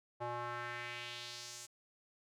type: tone with band-pass filter sweep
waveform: square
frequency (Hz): 120.3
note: B2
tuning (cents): -45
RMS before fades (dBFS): -44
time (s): 0.2-1.67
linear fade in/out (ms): 20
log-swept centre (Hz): 780 to 7600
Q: 2
effects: none